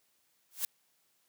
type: noise with exponential growth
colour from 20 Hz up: blue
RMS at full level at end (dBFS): -28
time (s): 0.51-0.65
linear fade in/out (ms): 2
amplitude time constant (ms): 30
effects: white hiss -73 dBFS RMS until 1.28 s + high-pass 100 Hz 12 dB/octave